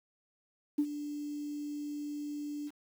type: tone with ADSR envelope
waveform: sine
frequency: 293.7 Hz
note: D4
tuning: in tune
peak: -23 dBFS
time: 0.78-2.71 s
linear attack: 10 ms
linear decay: 63 ms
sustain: -13 dB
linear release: 40 ms
effects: tanh soft clip ceiling -19 dBFS + 9-bit